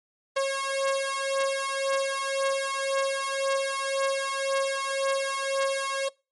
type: beating tone pair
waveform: sawtooth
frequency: 543 / 544.9 Hz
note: C#5 / C#5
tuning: -36 / -30 cents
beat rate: 1.9 Hz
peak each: -24 dBFS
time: 0.36-6.09 s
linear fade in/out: 10 ms
effects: noise-tail reverb RT60 0.3 s tail -25 dB re dry + MP3 48 kbps